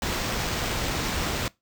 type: noise with sample-and-hold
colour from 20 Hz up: pink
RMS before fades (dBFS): -28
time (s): 0.02-1.48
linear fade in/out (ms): 2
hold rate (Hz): 11025
effects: noise-tail reverb RT60 0.2 s tail -22 dB re dry